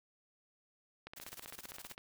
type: click train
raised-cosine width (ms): 0.3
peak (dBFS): -30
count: 15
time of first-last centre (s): 1.07-1.979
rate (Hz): 15.4
type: noise with tremolo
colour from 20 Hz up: white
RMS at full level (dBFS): -49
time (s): 1.16-1.95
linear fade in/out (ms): 10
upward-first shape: square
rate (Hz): 19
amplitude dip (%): 80
effects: none